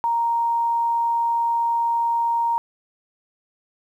sine tone, 932.3 Hz, A#5, in tune, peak -18 dBFS, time 0.04-2.58 s, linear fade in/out 0 ms, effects 9-bit

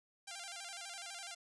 5% pulse tone with vibrato, 740 Hz, F#5, in tune, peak -33 dBFS, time 0.27-1.35 s, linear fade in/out 10 ms, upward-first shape square, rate 12 Hz, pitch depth 110 cents each way, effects resampled to 24000 Hz

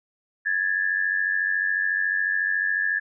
sine tone pair together, 1666 / 1760 Hz, G#6 / A6, +5 / 0 cents, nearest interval minor second, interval 95 cents, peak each -24 dBFS, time 0.45-3 s, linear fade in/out 20 ms, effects none

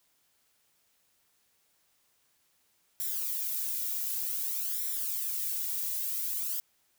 violet noise with flanger, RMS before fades -33 dBFS, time 3-6.6 s, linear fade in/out 0 ms, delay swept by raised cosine 0.53 to 2.13 ms, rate 0.54 Hz, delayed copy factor +0.7, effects white hiss -71 dBFS RMS until 6.98 s

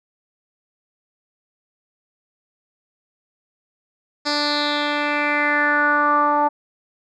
10% pulse tone with low-pass filter sweep, 293.7 Hz, D4, in tune, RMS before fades -19 dBFS, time 4.25-6.49 s, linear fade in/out 20 ms, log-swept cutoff 5200 to 920 Hz, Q 4.8, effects none

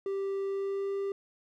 triangle tone with pitch glide, 392 to 395.4 Hz, G4 to G4, 0 to +15 cents, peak -28 dBFS, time 0.06-1.12 s, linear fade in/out 2 ms, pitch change +15 cents, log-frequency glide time 0.46-0.94 s, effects none

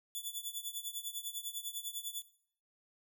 10% pulse tone with tremolo, 3456 Hz, A7, 32 cents flat, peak -28 dBFS, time 0.15-2.22 s, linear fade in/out 0 ms, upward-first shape triangle, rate 10 Hz, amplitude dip 90%, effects noise-tail reverb RT60 0.6 s tail -17 dB re dry

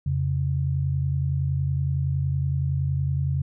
sine tone pair together, 86.4 / 137.15 Hz, F2 / C#3, -18 / -18 cents, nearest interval minor sixth, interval 800 cents, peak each -26 / -23 dBFS, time 0.06-3.42 s, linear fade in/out 5 ms, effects none

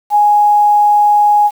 sine tone with quantisation, 830.6 Hz, G#5, in tune, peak -6 dBFS, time 0.1-1.51 s, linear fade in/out 50 ms, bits 6, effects none

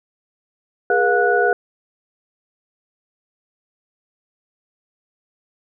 sine tone cluster, 412.4 / 479.3 / 712 / 1471 Hz, G#4 / A#4 / F5 / F#6, -12 / +48 / +33 / -11 cents, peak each -19 dBFS, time 0.9-1.53 s, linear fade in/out 2 ms, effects none

